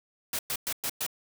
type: noise bursts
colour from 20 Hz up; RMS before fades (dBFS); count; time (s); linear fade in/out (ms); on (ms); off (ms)
white; -31; 5; 0.33-1.065; 2; 59; 110
effects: none